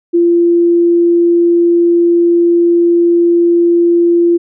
sine tone, 343.2 Hz, F4, 30 cents flat, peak -6 dBFS, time 0.13-4.38 s, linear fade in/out 20 ms, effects none

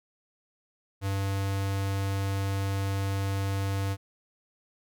square tone with notch filter, 98 Hz, G2, in tune, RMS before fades -29 dBFS, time 1.01-3.97 s, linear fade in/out 50 ms, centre 210 Hz, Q 1.5, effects none

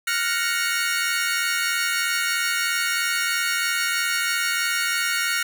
sawtooth chord, Gb major seventh, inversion third, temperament equal, 1396.9 / 1480 / 1864.7 / 2217 Hz, F6 / Gb6 / Bb6 / Db7, 0 / 0 / 0 / 0 cents, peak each -22 / -25 / -24 / -24 dBFS, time 0.07-5.43 s, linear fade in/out 5 ms, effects none

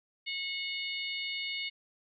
harmonic tone, 728 Hz, F#5, 28 cents flat, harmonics 3 / 4 / 5 / 6, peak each -37 / -39 / -41 / -43 dBFS, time 0.26-1.7 s, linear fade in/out 20 ms, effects none

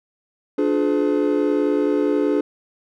triangle chord, D diminished seventh, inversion none, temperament just, 293.7 / 352.4 / 422.9 / 507.5 Hz, D4 / F4 / Ab4 / Cb5, 0 / +16 / +31 / +47 cents, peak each -18 / -23 / -19 / -24 dBFS, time 0.58-2.41 s, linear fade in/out 5 ms, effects none

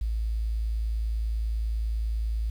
sine tone with quantisation, 55 Hz, A1, in tune, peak -25 dBFS, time 0.01-2.5 s, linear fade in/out 5 ms, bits 9, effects none

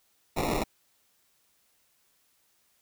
violet noise with sample-and-hold, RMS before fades -29 dBFS, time 0.36-0.64 s, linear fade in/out 10 ms, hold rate 1575 Hz, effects white hiss -69 dBFS RMS until 2.81 s

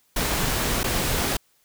pink noise with dropouts, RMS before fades -24 dBFS, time 0.16-1.37 s, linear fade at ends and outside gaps 5 ms, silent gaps 0.833-0.841 s, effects white hiss -64 dBFS RMS until 1.64 s

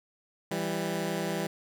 15% pulse tone pair together, 165.91 / 197.3 Hz, E3 / G3, +11 / +11 cents, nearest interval minor third, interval 300 cents, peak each -26 dBFS, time 0.51-1.47 s, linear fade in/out 5 ms, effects none

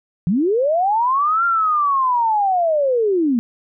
sine linear two-way sweep, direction up then down, 155.56 to 1396.9 to 223.6 Hz, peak -14 dBFS, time 0.27-3.39 s, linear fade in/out 0 ms, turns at 1.45 s, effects none

